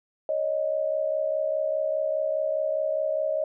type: tone pair together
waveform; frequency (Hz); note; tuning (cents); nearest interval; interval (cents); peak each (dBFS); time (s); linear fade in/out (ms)
sine; 557.4 / 622.3; C#5 / D#5; +9 / 0; major second; 191; -28 / -25; 0.29-3.44; 2
effects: none